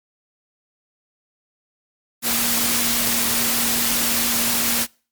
sine tone in noise, 234.9 Hz, A#3, 13 cents sharp, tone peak -29 dBFS, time 2.22-4.87 s, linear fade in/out 50 ms, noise white, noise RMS -20 dBFS, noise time 2.22-4.87 s, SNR -12 dB, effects noise-tail reverb RT60 0.4 s tail -26 dB re dry + MP3 96 kbps

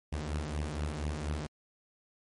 sawtooth beating tone pair, 73.42 / 77.62 Hz, D2 / D#2, 0 / -4 cents, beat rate 4.2 Hz, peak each -31 / -33 dBFS, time 0.12-1.47 s, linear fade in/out 10 ms, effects MP3 48 kbps

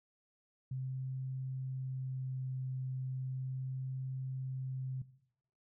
sine tone with vibrato, 130.6 Hz, C3, 3 cents flat, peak -36 dBFS, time 0.71-5.02 s, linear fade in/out 5 ms, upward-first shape sine, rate 0.36 Hz, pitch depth 8 cents each way, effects noise-tail reverb RT60 0.7 s tail -17 dB re dry

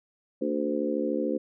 harmonic tone with a mistuned harmonic, 73.42 Hz, D2, in tune, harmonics 3 / 4 / 5 / 6 / 7, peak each -32 / -30 / -32 / -35 / -31 dBFS, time 0.41-1.38 s, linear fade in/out 10 ms, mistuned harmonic 3, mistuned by +42 cents, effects none

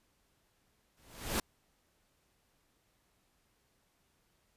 pink noise with exponential growth, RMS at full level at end -29 dBFS, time 0.97-1.4 s, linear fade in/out 5 ms, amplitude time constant 93 ms, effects pink hiss -74 dBFS RMS until 4.56 s + resampled to 32000 Hz

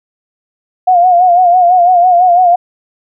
sine tone with vibrato, 715 Hz, F5, 41 cents sharp, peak -4 dBFS, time 0.87-2.56 s, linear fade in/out 10 ms, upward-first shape sine, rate 6 Hz, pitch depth 65 cents each way, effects none

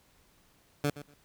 15% pulse tone with echo, 145.1 Hz, D3, 21 cents flat, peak -20 dBFS, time 0.84-0.9 s, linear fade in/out 2 ms, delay 120 ms, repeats 2, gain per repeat -15 dB, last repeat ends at 1.14 s, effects pink hiss -65 dBFS RMS until 1.24 s

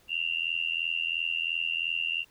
sine tone with amplitude modulation, 2775 Hz, F7, 12 cents flat, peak -23 dBFS, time 0.08-2.25 s, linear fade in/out 50 ms, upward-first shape sine, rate 82.9 Hz, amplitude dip 100%, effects pink hiss -62 dBFS RMS until 2.3 s

